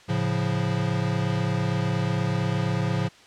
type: chord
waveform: square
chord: A augmented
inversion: none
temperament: equal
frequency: 110 / 138.59 / 174.61 Hz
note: A2 / C#3 / E#3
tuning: 0 / 0 / 0 cents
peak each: -28 dBFS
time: 0.08-3.09 s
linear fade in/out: 20 ms
effects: white hiss -51 dBFS RMS until 3.26 s + low-pass 5000 Hz 12 dB/octave